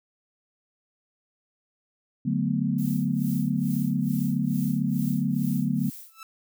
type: chord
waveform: sine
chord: B minor seventh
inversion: first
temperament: equal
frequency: 146.83 / 185 / 220 / 246.9 Hz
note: D3 / F#3 / A3 / B3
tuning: 0 / 0 / 0 / 0 cents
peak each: -28 dBFS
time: 2.25-5.9 s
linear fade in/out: 10 ms
type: noise with tremolo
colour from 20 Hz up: violet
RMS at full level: -41 dBFS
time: 2.78-6.21 s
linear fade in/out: 5 ms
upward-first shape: sine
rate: 2.3 Hz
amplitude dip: 90%
type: tone with exponential growth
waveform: sawtooth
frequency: 1318.5 Hz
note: E6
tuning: in tune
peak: -33 dBFS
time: 6.07-6.23 s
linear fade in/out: 1 ms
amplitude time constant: 33 ms
effects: none